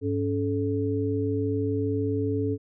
sine tone cluster, 102.2 / 279.9 / 432.7 Hz, G#2 / C#4 / A4, -27 / +17 / -29 cents, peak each -28 dBFS, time 0.01-2.58 s, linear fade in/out 50 ms, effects none

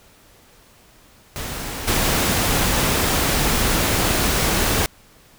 pink noise with level steps, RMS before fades -29 / -19 dBFS, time 1.36-4.86 s, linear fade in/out 0 ms, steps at 1.87 s, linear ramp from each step 10 ms, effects pink hiss -51 dBFS RMS until 5.38 s

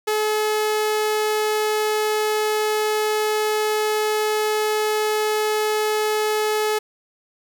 sawtooth tone, 427.8 Hz, A4, 49 cents flat, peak -15 dBFS, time 0.07-6.79 s, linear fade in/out 10 ms, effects none

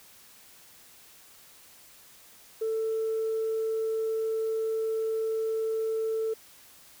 sine tone, 443.9 Hz, A4, 15 cents sharp, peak -25 dBFS, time 2.61-6.34 s, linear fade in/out 10 ms, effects tanh soft clip ceiling -23 dBFS + white hiss -54 dBFS RMS until 7 s

